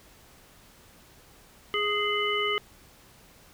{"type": "harmonic tone with a mistuned harmonic", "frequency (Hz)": 415.3, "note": "G#4", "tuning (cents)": 0, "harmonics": [1, 3, 5, 7], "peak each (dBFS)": [-30, -30, -30, -30], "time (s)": [1.74, 2.58], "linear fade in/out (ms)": 0, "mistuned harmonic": 7, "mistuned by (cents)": 45, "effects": ["pink hiss -55 dBFS RMS until 3.53 s"]}